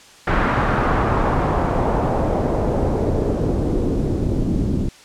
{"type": "noise with low-pass filter sweep", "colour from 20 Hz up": "pink", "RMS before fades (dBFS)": -19, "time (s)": [0.27, 4.89], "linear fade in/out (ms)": 5, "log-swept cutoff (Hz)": [1600, 250], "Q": 1.5, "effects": ["white hiss -45 dBFS RMS until 5.04 s", "low-pass 7000 Hz 12 dB/octave"]}